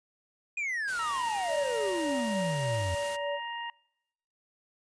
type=exponential sweep; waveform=triangle; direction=down; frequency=2489 to 85.2 Hz; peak=-28 dBFS; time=0.57-2.95 s; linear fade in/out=5 ms
type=noise; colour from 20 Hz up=white; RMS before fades=-41 dBFS; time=0.87-3.17 s; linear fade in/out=20 ms
type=harmonic tone; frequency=938 Hz; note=A#5; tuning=11 cents sharp; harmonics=1 / 2 / 3; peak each=-37 / -40 / -42 dBFS; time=0.99-3.7 s; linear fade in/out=2 ms
type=tone with tremolo; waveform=sine; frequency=575 Hz; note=D5; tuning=37 cents flat; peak=-30 dBFS; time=1.47-3.4 s; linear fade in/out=50 ms; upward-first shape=sine; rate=3.4 Hz; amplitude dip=40%
effects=noise-tail reverb RT60 0.9 s tail -26 dB re dry + resampled to 22050 Hz